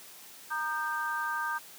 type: chord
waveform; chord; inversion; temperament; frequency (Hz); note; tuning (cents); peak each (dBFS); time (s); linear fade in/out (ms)
sine; Eb major; second; equal with one note detuned; 932.3 / 1217.5 / 1568; Bb5 / Eb6 / G6; 0 / -38 / 0; -35 / -35 / -33; 0.5-1.59; 20
effects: white hiss -50 dBFS RMS until 1.78 s + high-pass 150 Hz 12 dB/octave